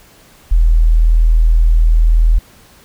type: tone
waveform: sine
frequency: 40.48 Hz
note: E1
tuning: 31 cents flat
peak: -6 dBFS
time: 0.51-2.39 s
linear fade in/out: 10 ms
effects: pink hiss -45 dBFS RMS until 2.84 s